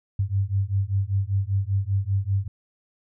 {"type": "beating tone pair", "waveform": "sine", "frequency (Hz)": [95.8, 100.9], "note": ["G2", "G#2"], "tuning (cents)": [-39, -49], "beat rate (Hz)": 5.1, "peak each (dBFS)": [-24, -24], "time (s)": [0.19, 2.48], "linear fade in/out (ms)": 5, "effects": []}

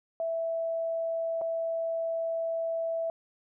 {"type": "tone with dropouts", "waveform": "sine", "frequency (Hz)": 659.3, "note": "E5", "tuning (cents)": 0, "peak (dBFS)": -28, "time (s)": [0.2, 3.1], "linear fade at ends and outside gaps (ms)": 1, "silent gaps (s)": [1.413, 1.417], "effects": []}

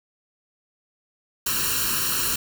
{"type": "noise with comb filter", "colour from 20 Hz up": "white", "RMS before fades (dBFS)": -24, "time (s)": [1.46, 2.36], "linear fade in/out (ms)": 5, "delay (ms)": 0.71, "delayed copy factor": 0.9, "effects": []}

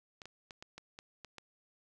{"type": "clicks", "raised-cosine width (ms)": 0.2, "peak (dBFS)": -30, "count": 8, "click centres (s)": [0.218, 0.256, 0.508, 0.625, 0.78, 0.989, 1.247, 1.383], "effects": []}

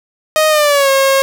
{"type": "tone with pitch glide", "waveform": "sawtooth", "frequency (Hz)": [622.3, 541.7], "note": ["D#5", "C#5"], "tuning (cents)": [0, -40], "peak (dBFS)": -5, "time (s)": [0.36, 1.22], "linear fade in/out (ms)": 0, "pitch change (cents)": -240, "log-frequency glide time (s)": [0.49, 0.9], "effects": []}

